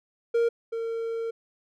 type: tone pair in turn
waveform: triangle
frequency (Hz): 466.2 / 456.9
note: A#4 / A#4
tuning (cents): 0 / -35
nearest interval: unison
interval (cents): 35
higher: first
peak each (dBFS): -18 / -26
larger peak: first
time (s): 0.34-0.49 / 0.72-1.31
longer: second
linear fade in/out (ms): 10
effects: none